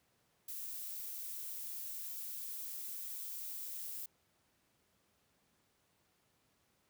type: noise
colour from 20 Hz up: violet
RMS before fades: -44 dBFS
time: 0.48-4.06 s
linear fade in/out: 5 ms
effects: pink hiss -75 dBFS RMS until 6.89 s + high-pass 80 Hz 12 dB/octave